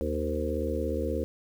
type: harmonic tone with a mistuned harmonic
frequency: 77 Hz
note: D#2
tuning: 17 cents flat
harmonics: 1 / 3 / 4 / 5 / 6 / 7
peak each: -32 / -36 / -35 / -36 / -34 / -34 dBFS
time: 0.01-1.24 s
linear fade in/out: 0 ms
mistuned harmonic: 7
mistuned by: -48 cents
effects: 9-bit